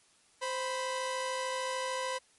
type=tone pair together; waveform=sawtooth; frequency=520.6 / 987.8 Hz; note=C5 / B5; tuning=-9 / 0 cents; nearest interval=major seventh; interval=1109 cents; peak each=-31 / -32 dBFS; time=0.41-2.19 s; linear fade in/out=20 ms; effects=white hiss -65 dBFS RMS until 2.38 s + MP3 48 kbps